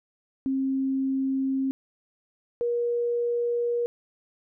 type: tone pair in turn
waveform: sine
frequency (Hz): 267.4 / 476.5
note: C4 / A#4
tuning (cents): +38 / +38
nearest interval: minor seventh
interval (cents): 1000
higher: second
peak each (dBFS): -23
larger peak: neither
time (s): 0.46-1.71 / 2.61-3.86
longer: neither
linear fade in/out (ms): 0
effects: none